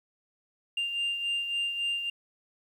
sine beating tone pair, 2794 / 2797.6 Hz, F7 / F7, 0 / +2 cents, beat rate 3.6 Hz, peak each -27 / -35 dBFS, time 0.77-2.1 s, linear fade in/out 5 ms, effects tanh soft clip ceiling -25 dBFS + 10-bit

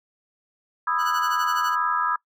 sine chord, E major seventh, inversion second, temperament just, 988.9 / 1236.1 / 1318.5 / 1648.1 Hz, B5 / D#6 / E6 / G#6, +2 / -12 / 0 / -14 cents, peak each -27 / -25 / -26 / -29 dBFS, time 0.87-2.16 s, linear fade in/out 5 ms
15% pulse tone with tremolo, 1480 Hz, F#6, in tune, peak -22 dBFS, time 0.98-1.76 s, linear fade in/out 50 ms, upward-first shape sine, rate 12 Hz, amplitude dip 80%
effects noise-tail reverb RT60 0.1 s tail -21 dB re dry

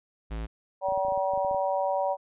square tone, 55 Hz, A1, in tune, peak -32 dBFS, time 0.3-0.47 s, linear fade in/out 20 ms
harmonic tone, 191.1 Hz, G3, 44 cents flat, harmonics 3 / 4 / 5, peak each -27 / -29 / -31 dBFS, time 0.81-2.17 s, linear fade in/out 50 ms
clicks, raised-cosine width 3 ms, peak -33 dBFS, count 12, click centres 0.886 / 0.922 / 0.976 / 1.05 / 1.084 / 1.122 / 1.176 / 1.336 / 1.376 / 1.448 / 1.512 / 1.546 s
effects resampled to 8000 Hz

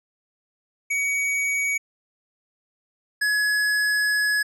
square tone pair in turn, 2255 / 1689.3 Hz, C#7 / G#6, +29 / +29 cents, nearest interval perfect fourth, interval 500 cents, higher first, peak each -22 / -20 dBFS, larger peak second, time 0.9-1.78 / 3.21-4.43 s, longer second, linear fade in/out 10 ms, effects low-pass 11000 Hz 12 dB/octave

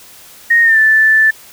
sine tone with pitch glide, 1862 to 1758.5 Hz, A#6 to A6, -2 to -1 cents, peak -6 dBFS, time 0.5-1.31 s, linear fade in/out 10 ms, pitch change -99 cents, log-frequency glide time 0.62-0.79 s, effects white hiss -39 dBFS RMS until 1.52 s

